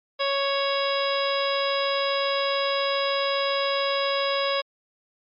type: harmonic tone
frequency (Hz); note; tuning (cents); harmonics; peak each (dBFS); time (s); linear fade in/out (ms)
554.4; C#5; 0; 1 / 2 / 3 / 4 / 5 / 6 / 7 / 9; -25 / -28 / -34 / -34 / -34 / -32 / -33 / -34; 0.19-4.62; 20
effects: MP3 48 kbps